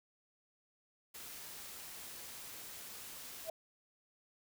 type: noise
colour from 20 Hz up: white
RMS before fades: -49 dBFS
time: 1.14-3.5 s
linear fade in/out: 10 ms
type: tone with exponential growth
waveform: sine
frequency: 647 Hz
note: E5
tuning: 32 cents flat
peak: -33 dBFS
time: 3.43-3.5 s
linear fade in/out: 2 ms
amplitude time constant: 15 ms
effects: none